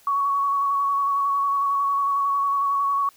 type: tone with vibrato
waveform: sine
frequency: 1118 Hz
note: C#6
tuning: 14 cents sharp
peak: -19 dBFS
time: 0.07-3.09 s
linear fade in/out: 2 ms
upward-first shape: square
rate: 11 Hz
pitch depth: 15 cents each way
effects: white hiss -55 dBFS RMS until 3.16 s